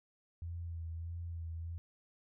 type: tone with vibrato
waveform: sine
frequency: 83.8 Hz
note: E2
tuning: 29 cents sharp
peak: -39 dBFS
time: 0.42-1.78 s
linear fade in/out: 0 ms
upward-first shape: sine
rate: 1.6 Hz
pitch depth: 34 cents each way
effects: none